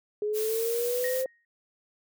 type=exponential sweep; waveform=sine; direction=up; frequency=415.3 to 526 Hz; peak=-26 dBFS; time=0.22-1.26 s; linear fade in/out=2 ms
type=noise; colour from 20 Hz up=blue; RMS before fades=-35 dBFS; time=0.33-1.25 s; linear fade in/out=50 ms
type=tone with exponential decay; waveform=sine; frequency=1870 Hz; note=A#6; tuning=5 cents sharp; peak=-31 dBFS; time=1.04-1.45 s; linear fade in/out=2 ms; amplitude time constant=87 ms
effects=none